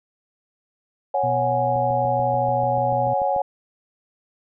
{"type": "chord", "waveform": "sine", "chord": "C# suspended fourth", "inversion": "none", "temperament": "just", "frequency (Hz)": [554.4, 739.2, 831.5], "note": ["C#5", "F#5", "G#5"], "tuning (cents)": [0, -2, 2], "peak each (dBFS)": -23, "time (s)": [1.14, 3.42], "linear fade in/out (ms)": 5}
{"type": "harmonic tone", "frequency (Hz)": 123.47, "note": "B2", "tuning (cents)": 0, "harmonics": [1, 2, 4], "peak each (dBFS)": [-27, -34, -45], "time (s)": [1.23, 3.14], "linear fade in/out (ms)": 10}
{"type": "click train", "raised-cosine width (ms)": 3, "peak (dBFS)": -25, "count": 12, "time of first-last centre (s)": [1.76, 3.363], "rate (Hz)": 6.86}
{"effects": []}